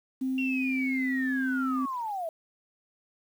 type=tone; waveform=sine; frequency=261.6 Hz; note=C4; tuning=in tune; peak=-26 dBFS; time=0.21-1.86 s; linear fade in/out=10 ms
type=linear sweep; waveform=sine; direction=down; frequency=2762 to 630 Hz; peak=-30 dBFS; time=0.38-2.29 s; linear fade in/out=2 ms
effects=tanh soft clip ceiling -18 dBFS + 9-bit